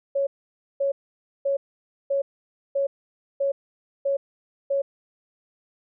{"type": "tone bursts", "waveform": "sine", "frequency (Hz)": 554.4, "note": "C#5", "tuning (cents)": 0, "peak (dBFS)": -20, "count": 8, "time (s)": [0.15, 4.82], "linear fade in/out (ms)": 10, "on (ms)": 120, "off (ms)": 530, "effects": []}